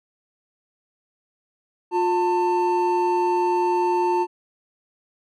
triangle tone pair together, 355.1 / 894.8 Hz, F4 / A5, +29 / +29 cents, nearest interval octave + major third, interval 1600 cents, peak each -19 dBFS, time 1.91-4.27 s, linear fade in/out 50 ms, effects none

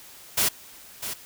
white noise with echo, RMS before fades -22 dBFS, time 0.37-0.49 s, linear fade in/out 10 ms, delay 650 ms, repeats 1, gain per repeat -10 dB, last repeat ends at 1.14 s, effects white hiss -47 dBFS RMS until 1.25 s

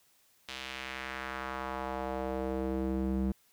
square tone with band-pass filter sweep, 65.4 Hz, C2, in tune, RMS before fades -35 dBFS, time 0.48-3.32 s, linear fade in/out 5 ms, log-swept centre 3400 to 210 Hz, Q 1.5, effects white hiss -67 dBFS RMS until 3.52 s

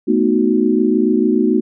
sine chord, B dominant seventh, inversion third, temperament equal, 220 / 246.9 / 311.1 / 370 Hz, A3 / B3 / D#4 / F#4, 0 / 0 / 0 / 0 cents, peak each -17 dBFS, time 0.07-1.61 s, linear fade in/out 20 ms, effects none

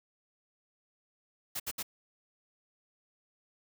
white noise bursts, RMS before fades -36 dBFS, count 3, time 1.55-1.829 s, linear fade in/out 10 ms, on 49 ms, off 66 ms, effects none

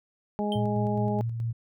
harmonic tone, 207.7 Hz, G#3, in tune, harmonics 1 / 2 / 3 / 4, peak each -28 / -32 / -34 / -33 dBFS, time 0.39-1.21 s, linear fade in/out 0 ms
triangle tone with exponential decay, 3136 Hz, G7, in tune, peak -28 dBFS, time 0.52-0.64 s, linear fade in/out 1 ms, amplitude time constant 26 ms
sine tone with tremolo, 115.4 Hz, A#2, 17 cents flat, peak -26 dBFS, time 0.55-1.53 s, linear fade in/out 10 ms, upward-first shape square, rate 4.7 Hz, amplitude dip 35%
effects none

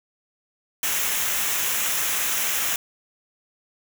white noise with comb filter, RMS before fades -24 dBFS, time 0.83-2.76 s, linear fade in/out 2 ms, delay 0.22 ms, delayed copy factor -0.55, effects none

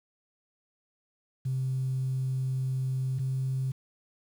sine tone pair in turn, 130.81 / 131.8 Hz, C3 / C3, 0 / +13 cents, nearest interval unison, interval 13 cents, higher second, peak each -26 dBFS, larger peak neither, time 1.45-3.19 / 3.19-3.72 s, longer first, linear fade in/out 10 ms, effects tanh soft clip ceiling -22 dBFS + 9-bit

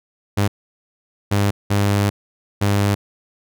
sawtooth tone bursts at uneven times, 101.1 Hz, G#2, 46 cents flat, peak -11 dBFS, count 4, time 0.37-0.48 / 1.31-1.51 / 1.7-2.1 / 2.61-2.95 s, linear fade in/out 10 ms, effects none

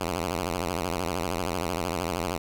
5% pulse tone with vibrato, 87.31 Hz, F2, in tune, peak -16 dBFS, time 0-2.38 s, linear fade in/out 10 ms, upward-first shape sine, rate 13 Hz, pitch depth 170 cents each way, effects none

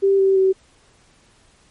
sine tone with pitch steps, 392 / 386.4 / 380.8 Hz, G4 / G4 / F#4, 0 / -25 / +50 cents, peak -12 dBFS, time 0.02-0.53 s, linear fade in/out 20 ms, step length 170 ms, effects pink hiss -55 dBFS RMS until 1.7 s + MP3 48 kbps

